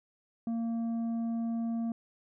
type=tone with tanh clipping; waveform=triangle; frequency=230 Hz; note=A#3; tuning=23 cents flat; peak=-31 dBFS; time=0.47-1.92 s; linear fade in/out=2 ms; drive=10 dB; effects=none